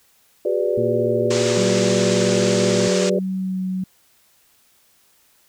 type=chord; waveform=sine; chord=G# half-diminished seventh; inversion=third; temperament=equal with one note detuned; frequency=370 / 408.4 / 493.9 / 587.3 Hz; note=F#4 / G#4 / B4 / D5; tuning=0 / -29 / 0 / 0 cents; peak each=-23 dBFS; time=0.45-3.19 s; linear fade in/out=5 ms
type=harmonic tone; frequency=116.8 Hz; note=A#2; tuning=4 cents sharp; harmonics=1 / 2 / 3; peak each=-26 / -26 / -29 dBFS; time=0.77-2.88 s; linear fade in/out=5 ms
type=band-pass noise; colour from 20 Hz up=white; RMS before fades=-27 dBFS; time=1.3-3.1 s; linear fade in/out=10 ms; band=340 to 7700 Hz; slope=48 dB/octave
type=tone with vibrato; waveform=sine; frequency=187.5 Hz; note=F#3; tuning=23 cents sharp; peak=-21 dBFS; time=1.57-3.84 s; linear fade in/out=5 ms; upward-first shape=sine; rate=1.3 Hz; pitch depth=11 cents each way
effects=white hiss -58 dBFS RMS until 5.48 s